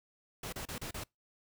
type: noise bursts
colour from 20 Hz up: pink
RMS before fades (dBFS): -41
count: 5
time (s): 0.43-1.038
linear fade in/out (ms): 5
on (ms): 96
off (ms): 32
effects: noise-tail reverb RT60 0.2 s tail -26 dB re dry